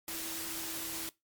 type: tone in noise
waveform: sine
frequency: 326.5 Hz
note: E4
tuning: 17 cents flat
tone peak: -46 dBFS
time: 0.08-1.09 s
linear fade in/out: 0 ms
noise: white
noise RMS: -39 dBFS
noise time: 0.08-1.09 s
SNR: -10 dB
effects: noise-tail reverb RT60 0.2 s tail -21 dB re dry + MP3 96 kbps